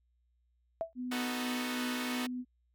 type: tone with exponential decay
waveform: sine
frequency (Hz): 659.3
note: E5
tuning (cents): 0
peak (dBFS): -27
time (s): 0.81-0.93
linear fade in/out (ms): 0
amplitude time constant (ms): 25
type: tone with vibrato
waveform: sine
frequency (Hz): 249.9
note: B3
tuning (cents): +21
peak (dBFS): -35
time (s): 0.95-2.45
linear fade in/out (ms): 50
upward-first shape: sine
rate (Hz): 20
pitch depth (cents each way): 8
type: chord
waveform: 5% pulse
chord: B dominant seventh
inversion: none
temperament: equal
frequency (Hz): 246.9 / 311.1 / 370 / 440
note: B3 / D#4 / F#4 / A4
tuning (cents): 0 / 0 / 0 / 0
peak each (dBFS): -30 / -30 / -31 / -31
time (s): 1.11-2.27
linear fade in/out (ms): 10
effects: added 60 Hz sine -70 dBFS peak until 2.74 s